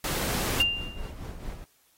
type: noise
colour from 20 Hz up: pink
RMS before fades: -30 dBFS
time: 0.04-0.62 s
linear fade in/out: 2 ms
type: noise with tremolo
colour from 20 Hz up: brown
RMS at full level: -35 dBFS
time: 0.56-1.64 s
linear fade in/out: 0 ms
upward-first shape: sine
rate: 4.6 Hz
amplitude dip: 55%
type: tone with exponential decay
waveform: sine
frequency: 2794 Hz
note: F7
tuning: in tune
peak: -18 dBFS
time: 0.6-1.11 s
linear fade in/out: 2 ms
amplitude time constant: 110 ms
effects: white hiss -65 dBFS RMS until 1.97 s + AAC 48 kbps